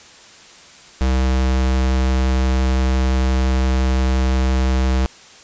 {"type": "tone", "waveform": "square", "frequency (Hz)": 64.7, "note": "C2", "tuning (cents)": -19, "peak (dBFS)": -15, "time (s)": [1.01, 5.06], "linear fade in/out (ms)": 0, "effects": ["white hiss -43 dBFS RMS until 5.43 s", "resampled to 16000 Hz"]}